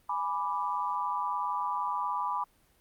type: chord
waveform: sine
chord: G# diminished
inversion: none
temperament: equal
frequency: 830.6 / 987.8 / 1174.7 Hz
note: G#5 / B5 / D6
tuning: 0 / 0 / 0 cents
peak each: -36 / -31 / -34 dBFS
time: 0.09-2.44 s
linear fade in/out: 5 ms
effects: pink hiss -66 dBFS RMS until 2.8 s + Opus 32 kbps